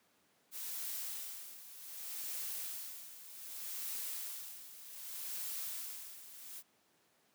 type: noise with tremolo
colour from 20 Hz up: blue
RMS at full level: -41 dBFS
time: 0.51-6.63 s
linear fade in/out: 50 ms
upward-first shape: sine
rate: 0.65 Hz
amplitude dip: 75%
effects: pink hiss -72 dBFS RMS until 7.34 s + high-pass 200 Hz 12 dB/octave